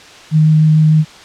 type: tone with vibrato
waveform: sine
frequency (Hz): 155.56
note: D#3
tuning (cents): 0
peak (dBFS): -6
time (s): 0.31-1.05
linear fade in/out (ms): 50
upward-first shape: sine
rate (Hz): 6.7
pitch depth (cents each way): 9
effects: white hiss -37 dBFS RMS until 1.24 s + low-pass 5000 Hz 12 dB/octave